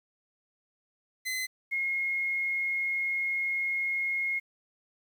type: tone pair in turn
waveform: sawtooth / sine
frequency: 2040 / 2154 Hz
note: C7 / C7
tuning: -44 / +50 cents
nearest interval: minor second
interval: 94 cents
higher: second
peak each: -27 dBFS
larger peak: neither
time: 1.25-1.47 / 1.71-4.4 s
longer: second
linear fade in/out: 20 ms
effects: 10-bit